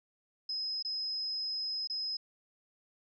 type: tone with dropouts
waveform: sine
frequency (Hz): 5090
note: D#8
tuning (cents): +39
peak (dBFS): -33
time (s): 0.49-2.17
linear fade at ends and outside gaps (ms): 5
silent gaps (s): 0.826-0.848 / 1.874-1.898
effects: none